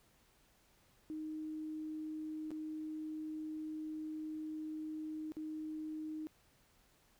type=tone with dropouts; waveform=sine; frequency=310.7 Hz; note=D#4; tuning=2 cents flat; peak=-40 dBFS; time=1.1-6.27 s; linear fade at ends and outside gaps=0 ms; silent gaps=2.506-2.515 / 5.32-5.368 s; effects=pink hiss -70 dBFS RMS until 7.19 s